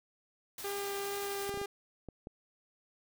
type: noise with tremolo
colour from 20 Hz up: white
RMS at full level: -43 dBFS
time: 0.58-1.5 s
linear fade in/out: 2 ms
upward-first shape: triangle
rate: 11 Hz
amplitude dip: 30%
type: tone with vibrato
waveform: sawtooth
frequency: 400 Hz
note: G4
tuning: 35 cents sharp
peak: -32 dBFS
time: 0.64-1.66 s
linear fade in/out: 5 ms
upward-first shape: triangle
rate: 2.3 Hz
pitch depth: 9 cents each way
type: clicks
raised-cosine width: 2 ms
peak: -30 dBFS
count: 6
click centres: 1.493 / 1.542 / 1.574 / 1.615 / 2.087 / 2.271 s
effects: none